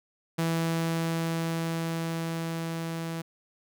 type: tone with level ramp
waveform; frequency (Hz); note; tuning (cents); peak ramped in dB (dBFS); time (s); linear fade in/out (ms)
sawtooth; 164.81; E3; 0; -21 to -28; 0.38-3.22; 10
effects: none